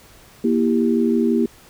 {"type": "chord", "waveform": "sine", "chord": "E diminished", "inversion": "second", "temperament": "just", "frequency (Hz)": [237.3, 329.6, 395.6], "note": ["Bb3", "E4", "G4"], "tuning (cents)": [31, 0, 16], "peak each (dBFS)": [-17, -21, -21], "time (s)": [0.44, 1.46], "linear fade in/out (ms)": 5, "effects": ["pink hiss -48 dBFS RMS until 1.69 s"]}